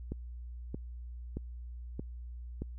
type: click train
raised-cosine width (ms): 3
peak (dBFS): -24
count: 5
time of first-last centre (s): 0.12-2.62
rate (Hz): 1.6
effects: added 60 Hz sine -41 dBFS peak until 2.78 s